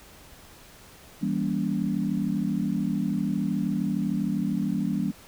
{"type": "chord", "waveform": "sine", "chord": "E diminished seventh", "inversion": "none", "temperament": "just", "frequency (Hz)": [164.81, 197.78, 237.3, 284.8], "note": ["E3", "G3", "Bb3", "Db4"], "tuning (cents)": [0, 16, 31, 47], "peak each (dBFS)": [-31, -27, -30, -31], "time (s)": [1.21, 5.12], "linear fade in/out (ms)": 20, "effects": ["pink hiss -50 dBFS RMS until 5.27 s"]}